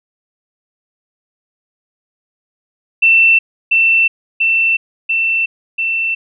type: tone with echo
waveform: sine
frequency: 2682 Hz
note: E7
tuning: 29 cents sharp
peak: -6 dBFS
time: 3.02-3.39 s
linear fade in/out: 10 ms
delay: 690 ms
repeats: 4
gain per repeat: -2 dB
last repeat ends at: 6.15 s
effects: none